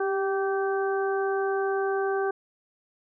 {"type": "harmonic tone with a mistuned harmonic", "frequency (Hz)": 387.2, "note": "G4", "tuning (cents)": -21, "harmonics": [1, 2, 3, 4], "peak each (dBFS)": [-25, -31, -36, -34], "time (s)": [0, 2.31], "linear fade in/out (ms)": 5, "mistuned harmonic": 1, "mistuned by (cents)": 22, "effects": []}